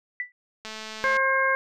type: tone with exponential decay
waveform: sine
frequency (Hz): 1975.5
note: B6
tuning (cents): 0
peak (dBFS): -23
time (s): 0.2-0.32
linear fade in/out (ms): 1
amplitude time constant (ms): 26
type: click train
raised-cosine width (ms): 0.2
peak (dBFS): -20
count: 114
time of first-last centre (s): 0.65-1.168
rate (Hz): 218
type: harmonic tone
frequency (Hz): 534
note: C5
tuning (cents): +35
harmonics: 1 / 2 / 3 / 4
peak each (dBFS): -27 / -25 / -23 / -28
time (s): 1.04-1.55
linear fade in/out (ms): 0
effects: none